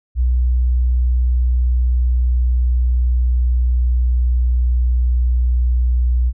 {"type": "tone with pitch glide", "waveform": "sine", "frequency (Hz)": [61.74, 61.1], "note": ["B1", "B1"], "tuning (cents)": [0, -18], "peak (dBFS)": -12, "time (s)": [0.15, 6.33], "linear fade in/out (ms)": 50, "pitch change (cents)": -18, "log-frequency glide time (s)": [0.27, 4.69], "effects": []}